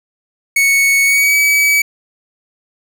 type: tone with pitch glide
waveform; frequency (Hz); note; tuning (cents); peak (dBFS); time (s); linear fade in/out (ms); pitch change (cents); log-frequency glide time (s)
45% pulse; 2217 to 2282; C#7 to C#7; 0 to +50; -9; 0.56-1.82; 5; +50; 1.04-1.36
effects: none